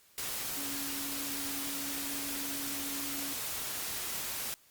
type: tone in noise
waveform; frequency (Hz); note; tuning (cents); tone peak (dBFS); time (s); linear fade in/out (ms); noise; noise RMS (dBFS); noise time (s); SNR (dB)
sine; 280; C#4; +18; -42; 0.57-3.33; 0; white; -37; 0.18-4.54; -8
effects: white hiss -63 dBFS RMS until 4.7 s + Opus 48 kbps